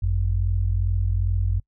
sine tone pair together, 50.03 / 92.5 Hz, G1 / F#2, +36 / 0 cents, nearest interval major seventh, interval 1064 cents, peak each -22 / -22 dBFS, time 0.02-1.6 s, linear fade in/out 10 ms, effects noise-tail reverb RT60 0.1 s tail -24 dB re dry

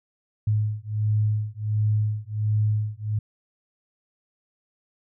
sine beating tone pair, 105.9 / 107.3 Hz, G#2 / A2, +34 / -43 cents, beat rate 1.4 Hz, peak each -24 dBFS, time 0.47-3.19 s, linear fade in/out 5 ms, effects none

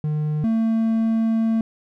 triangle tone pair in turn, 151.7 / 224.6 Hz, D#3 / A3, -44 / +36 cents, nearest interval perfect fifth, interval 680 cents, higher second, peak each -18 / -15 dBFS, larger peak second, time 0.04-0.44 / 0.44-1.61 s, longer second, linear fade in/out 2 ms, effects none

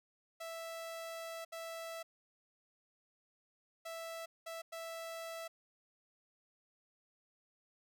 sawtooth tone bursts at uneven times, 659.3 Hz, E5, in tune, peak -39 dBFS, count 5, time 0.4-1.45 / 1.52-2.03 / 3.85-4.26 / 4.46-4.62 / 4.72-5.48 s, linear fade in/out 10 ms, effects none

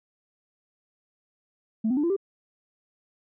sine tone with pitch steps, 220.7 / 255 / 294.6 / 340.4 / 393.2 Hz, A3 / C4 / D4 / F4 / G4, +5 / -44 / +6 / -44 / +5 cents, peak -20 dBFS, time 1.84-2.165 s, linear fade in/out 10 ms, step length 65 ms, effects tanh soft clip ceiling -18 dBFS

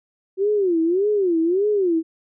sine tone with vibrato, 370 Hz, F#4, in tune, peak -16 dBFS, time 0.37-2.03 s, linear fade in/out 50 ms, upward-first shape sine, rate 1.7 Hz, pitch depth 230 cents each way, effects none

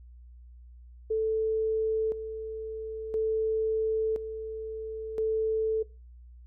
sine tone with tremolo, 440 Hz, A4, in tune, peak -24 dBFS, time 1.1-5.83 s, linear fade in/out 10 ms, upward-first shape square, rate 0.49 Hz, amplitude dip 65%, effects noise-tail reverb RT60 0.3 s tail -20 dB re dry + added 60 Hz sine -47 dBFS peak until 6.46 s

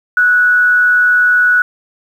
sine tone with frequency modulation, 1472 Hz, F#6, 9 cents flat, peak -7 dBFS, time 0.17-1.62 s, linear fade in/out 2 ms, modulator 160 Hz, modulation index 0.21, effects 7-bit

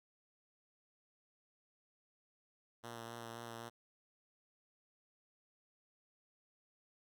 5% pulse tone with vibrato, 116.54 Hz, A#2, in tune, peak -35 dBFS, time 2.83-3.7 s, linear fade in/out 20 ms, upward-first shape sine, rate 3.8 Hz, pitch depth 22 cents each way, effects none

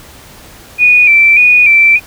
sine tone with vibrato, 2400 Hz, D7, 37 cents sharp, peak -3 dBFS, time 0.78-2 s, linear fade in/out 50 ms, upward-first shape square, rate 1.7 Hz, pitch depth 46 cents each way, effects pink hiss -36 dBFS RMS until 2.06 s

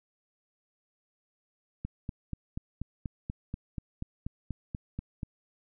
click train, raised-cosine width 5 ms, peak -22 dBFS, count 15, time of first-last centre 1.85-5.232 s, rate 4.14 Hz, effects none

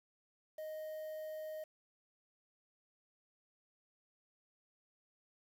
triangle tone with quantisation, 622.3 Hz, D#5, in tune, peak -40 dBFS, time 0.58-1.64 s, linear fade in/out 5 ms, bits 10, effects none

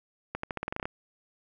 accelerating click train, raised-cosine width 0.5 ms, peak -17 dBFS, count 11, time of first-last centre 0.35-0.855 s, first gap 84 ms, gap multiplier 0.88, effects none

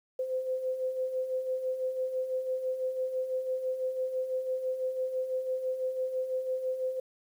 sine beating tone pair, 511 / 517 Hz, C5 / C5, -41 / -21 cents, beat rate 6 Hz, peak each -38 / -30 dBFS, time 0.19-7 s, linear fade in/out 5 ms, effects 10-bit

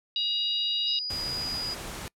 harmonic tone, 955 Hz, A#5, 42 cents sharp, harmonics 3 / 4 / 5, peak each -31 / -27 / -34 dBFS, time 0.16-0.99 s, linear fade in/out 2 ms
sine tone, 4912 Hz, D#8, 23 cents flat, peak -30 dBFS, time 0.86-1.75 s, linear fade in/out 20 ms
pink noise, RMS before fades -38 dBFS, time 1.1-2.08 s, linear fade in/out 0 ms
effects noise-tail reverb RT60 0.1 s tail -26 dB re dry + low-pass 12000 Hz 12 dB/octave

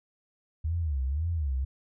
sine tone with vibrato, 74.6 Hz, D2, 28 cents sharp, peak -26 dBFS, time 0.64-1.65 s, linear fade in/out 10 ms, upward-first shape sine, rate 1.9 Hz, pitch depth 240 cents each way, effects none

